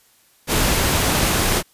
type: noise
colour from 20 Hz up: pink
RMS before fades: -18 dBFS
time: 0.47-1.63 s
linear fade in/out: 50 ms
effects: white hiss -56 dBFS RMS until 1.73 s + resampled to 32000 Hz